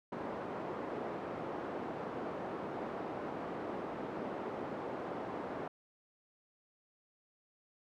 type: band-pass noise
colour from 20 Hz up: pink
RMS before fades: -41 dBFS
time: 0.12-5.68 s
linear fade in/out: 5 ms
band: 280 to 910 Hz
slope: 12 dB/octave
effects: none